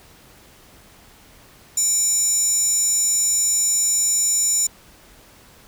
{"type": "tone with high-pass filter", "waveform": "square", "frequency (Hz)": 780, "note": "G5", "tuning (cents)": -9, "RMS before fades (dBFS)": -19, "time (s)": [1.77, 4.67], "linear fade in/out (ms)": 5, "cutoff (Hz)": 7200, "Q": 9.1, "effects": ["pink hiss -49 dBFS RMS until 5.67 s"]}